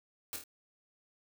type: noise with echo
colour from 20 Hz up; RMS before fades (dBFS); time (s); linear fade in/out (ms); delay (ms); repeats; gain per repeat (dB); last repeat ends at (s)
white; -39; 0.33-0.36; 0; 26; 3; -5; 0.438
effects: none